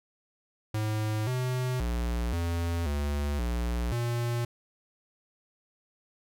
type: tone with pitch steps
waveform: square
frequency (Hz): 107.8 / 127 / 59.2 / 84.8 / 72.4 / 59.5 / 119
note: A2 / B2 / A#1 / E2 / D2 / A#1 / A#2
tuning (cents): -35 / +49 / +27 / +50 / -24 / +36 / +36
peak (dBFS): -28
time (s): 0.74-4.45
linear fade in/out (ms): 5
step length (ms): 530
effects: none